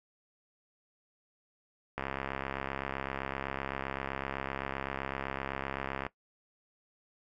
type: click train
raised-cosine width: 0.5 ms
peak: -19 dBFS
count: 278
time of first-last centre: 1.98-6.066 s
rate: 67.8 Hz
effects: noise-tail reverb RT60 0.1 s tail -18 dB re dry

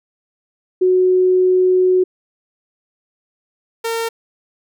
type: tone pair in turn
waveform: sine / sawtooth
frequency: 368.4 / 457.1 Hz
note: F#4 / A#4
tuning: -7 / -34 cents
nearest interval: major third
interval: 373 cents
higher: second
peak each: -10 / -15 dBFS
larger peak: first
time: 0.81-2.04 / 3.84-4.09 s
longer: first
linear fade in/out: 10 ms
effects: none

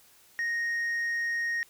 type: tone with tanh clipping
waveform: sine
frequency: 1864.7 Hz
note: A#6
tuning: in tune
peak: -28 dBFS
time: 0.39-1.63 s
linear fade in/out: 0 ms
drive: 3 dB
effects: white hiss -59 dBFS RMS until 1.69 s

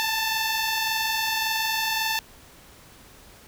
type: tone pair together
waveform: 10% pulse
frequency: 868 / 889.8 Hz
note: A5 / A5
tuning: -24 / +19 cents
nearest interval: unison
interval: 43 cents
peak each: -22 / -16 dBFS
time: 0-2.19 s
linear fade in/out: 0 ms
effects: pink hiss -50 dBFS RMS until 3.47 s

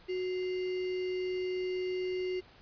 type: tone with sample-and-hold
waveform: sine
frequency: 368 Hz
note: F#4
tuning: 9 cents flat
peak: -31 dBFS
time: 0.08-2.41 s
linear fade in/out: 20 ms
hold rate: 2450 Hz
effects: pink hiss -58 dBFS RMS until 2.61 s + resampled to 11025 Hz

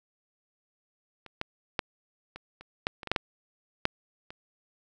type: clicks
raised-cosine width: 0.3 ms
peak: -29 / -15 / -10 / -25 / -30 / -10 / -24 / -20 / -8 / -9 / -7 / -26 dBFS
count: 12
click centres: 1.263 / 1.414 / 1.792 / 2.36 / 2.61 / 2.869 / 3.032 / 3.073 / 3.116 / 3.162 / 3.854 / 4.305 s
effects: none

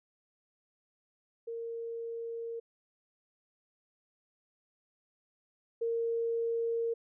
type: tone pair in turn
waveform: sine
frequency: 461.8 / 461.8 Hz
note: A#4 / A#4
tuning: -16 / -16 cents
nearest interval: unison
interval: 0 cents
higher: neither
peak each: -36 / -29 dBFS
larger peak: second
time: 1.47-2.6 / 5.81-6.94 s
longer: neither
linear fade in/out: 10 ms
effects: none

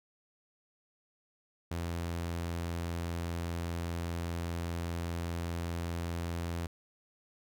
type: tone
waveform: sawtooth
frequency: 85 Hz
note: F2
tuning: 46 cents flat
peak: -30 dBFS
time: 1.71-6.67 s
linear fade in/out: 5 ms
effects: none

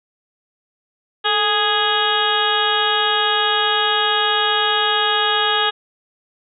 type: harmonic tone with a mistuned harmonic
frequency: 415.3 Hz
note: G#4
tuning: in tune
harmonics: 1 / 2 / 3 / 4 / 5 / 6 / 7 / 8 / 9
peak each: -25 / -22 / -22 / -22 / -34 / -32 / -24 / -22 / -25 dBFS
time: 1.24-5.71 s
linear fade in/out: 20 ms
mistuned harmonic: 1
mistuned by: +81 cents
effects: none

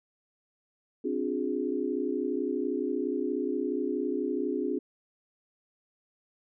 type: chord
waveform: sine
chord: D half-diminished seventh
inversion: third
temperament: equal with one note detuned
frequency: 261.6 / 293.7 / 358.2 / 415.3 Hz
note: C4 / D4 / F4 / Ab4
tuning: 0 / 0 / +44 / 0 cents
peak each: -33 dBFS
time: 1.04-4.79 s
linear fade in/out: 10 ms
effects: none

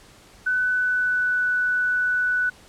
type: tone with pitch glide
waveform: sine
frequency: 1500 to 1486.2 Hz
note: F#6 to F#6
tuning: +23 to +7 cents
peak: -19 dBFS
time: 0.46-2.5 s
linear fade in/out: 10 ms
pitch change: -16 cents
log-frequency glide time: 0.57-1.46 s
effects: pink hiss -50 dBFS RMS until 2.68 s + low-pass 10000 Hz 12 dB/octave

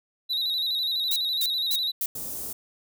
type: tone with vibrato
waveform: triangle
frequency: 3872 Hz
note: B7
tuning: 35 cents flat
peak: -23 dBFS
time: 0.29-1.92 s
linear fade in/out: 20 ms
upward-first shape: square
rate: 12 Hz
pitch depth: 46 cents each way
type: noise bursts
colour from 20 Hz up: violet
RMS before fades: -27 dBFS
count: 4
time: 1.11-2.06 s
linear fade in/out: 2 ms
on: 50 ms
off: 250 ms
type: band-stop noise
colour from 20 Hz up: white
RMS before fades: -34 dBFS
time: 2.15-2.53 s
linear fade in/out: 5 ms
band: 560 to 8400 Hz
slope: 12 dB/octave
effects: none

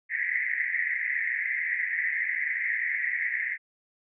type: band-pass noise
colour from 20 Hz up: white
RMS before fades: -29 dBFS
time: 0.09-3.58 s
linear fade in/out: 50 ms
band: 1800 to 2100 Hz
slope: 96 dB/octave
effects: none

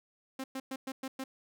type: tone bursts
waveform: sawtooth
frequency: 264.9 Hz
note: C4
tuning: 22 cents sharp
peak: -32 dBFS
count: 6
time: 0.39-1.24 s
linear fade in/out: 5 ms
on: 50 ms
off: 110 ms
effects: none

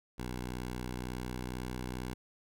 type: tone with pitch glide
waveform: 10% pulse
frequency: 61.74 to 62.39 Hz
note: B1 to B1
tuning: 0 to +18 cents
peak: -29 dBFS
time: 0.18-2.14 s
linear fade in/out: 10 ms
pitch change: +18 cents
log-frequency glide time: 0.61-1.76 s
effects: none

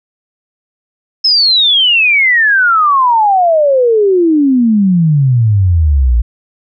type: exponential sweep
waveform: sine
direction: down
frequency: 5274 to 55.5 Hz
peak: -6 dBFS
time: 1.24-6.22 s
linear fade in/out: 10 ms
effects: none

